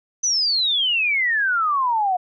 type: exponential sweep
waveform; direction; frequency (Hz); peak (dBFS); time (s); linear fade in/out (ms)
sine; down; 6160 to 711; -17; 0.23-2.17; 10
effects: none